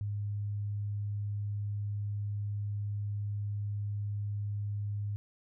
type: tone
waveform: sine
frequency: 102.8 Hz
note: G#2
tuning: 17 cents flat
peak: -32 dBFS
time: 0.01-5.16 s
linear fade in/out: 0 ms
effects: none